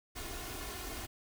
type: noise with comb filter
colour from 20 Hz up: pink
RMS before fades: -42 dBFS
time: 0.15-1.07 s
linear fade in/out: 20 ms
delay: 2.8 ms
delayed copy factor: +0.7
effects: none